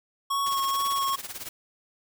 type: tone with vibrato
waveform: square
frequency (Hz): 1102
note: C#6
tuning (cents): -11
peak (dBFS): -25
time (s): 0.3-1.16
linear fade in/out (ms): 10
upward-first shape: sine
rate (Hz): 2.2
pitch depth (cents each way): 17
type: noise with tremolo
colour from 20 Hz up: white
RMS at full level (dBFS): -35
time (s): 0.46-1.49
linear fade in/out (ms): 2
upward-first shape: sine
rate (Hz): 18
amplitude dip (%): 80
effects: none